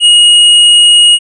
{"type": "tone with tanh clipping", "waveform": "sine", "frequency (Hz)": 2882, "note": "F#7", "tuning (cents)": -46, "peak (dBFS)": -3, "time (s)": [0, 1.19], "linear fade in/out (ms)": 50, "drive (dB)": 16, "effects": ["resampled to 22050 Hz"]}